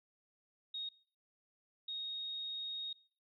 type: tone bursts at uneven times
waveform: sine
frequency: 3738 Hz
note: A#7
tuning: 4 cents sharp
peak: -39 dBFS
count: 2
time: 0.74-0.89 / 1.88-2.93 s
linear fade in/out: 5 ms
effects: noise-tail reverb RT60 0.5 s tail -21 dB re dry